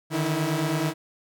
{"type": "tone cluster", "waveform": "sawtooth", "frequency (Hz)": [149.2, 158.4, 325.8], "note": ["D3", "D#3", "E4"], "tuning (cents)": [28, 31, -20], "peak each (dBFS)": -24, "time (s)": [0.1, 0.94], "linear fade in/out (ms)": 50, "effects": []}